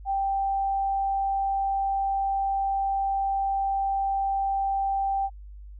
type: tone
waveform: sine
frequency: 784 Hz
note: G5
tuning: in tune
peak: -23 dBFS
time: 0.05-5.3 s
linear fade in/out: 50 ms
effects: added 50 Hz sine -40 dBFS peak until 5.79 s